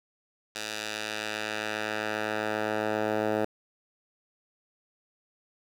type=tone with band-pass filter sweep; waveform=10% pulse; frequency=107.5 Hz; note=A2; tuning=40 cents flat; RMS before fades=-31 dBFS; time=0.55-3.45 s; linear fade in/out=5 ms; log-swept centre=4500 to 630 Hz; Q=0.78; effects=8-bit